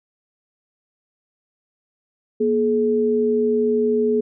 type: tone pair together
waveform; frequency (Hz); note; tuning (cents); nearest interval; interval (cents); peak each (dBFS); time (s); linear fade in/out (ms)
sine; 238.3 / 425.5; A#3 / G#4; +38 / +42; minor seventh; 1004; -21 / -17; 2.4-4.21; 10
effects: none